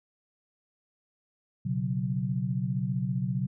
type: chord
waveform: sine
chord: B suspended second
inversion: none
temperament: equal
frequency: 123.47 / 138.59 / 185 Hz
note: B2 / C#3 / F#3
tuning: 0 / 0 / 0 cents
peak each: -31 dBFS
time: 1.65-3.47 s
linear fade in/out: 10 ms
effects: none